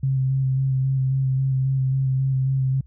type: tone with vibrato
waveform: sine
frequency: 132.9 Hz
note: C3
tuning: 27 cents sharp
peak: -18 dBFS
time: 0.03-2.81 s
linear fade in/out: 5 ms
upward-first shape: square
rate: 3.7 Hz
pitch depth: 17 cents each way
effects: added 64 Hz sine -45 dBFS peak until 2.86 s